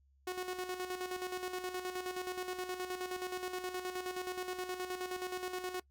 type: tone with tremolo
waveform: sawtooth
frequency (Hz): 366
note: F#4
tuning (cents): -19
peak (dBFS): -32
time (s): 0.27-5.8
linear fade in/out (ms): 5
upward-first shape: square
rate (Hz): 9.5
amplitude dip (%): 55
effects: noise-tail reverb RT60 0.1 s tail -21 dB re dry + added 68 Hz sine -66 dBFS peak until 5.9 s